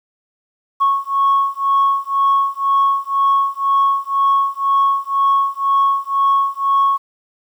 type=beating tone pair; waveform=sine; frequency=1101 / 1103 Hz; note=C#6 / C#6; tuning=-12 / -9 cents; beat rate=2 Hz; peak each=-15 dBFS; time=0.8-6.98 s; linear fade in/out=20 ms; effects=tanh soft clip ceiling -7 dBFS + 8-bit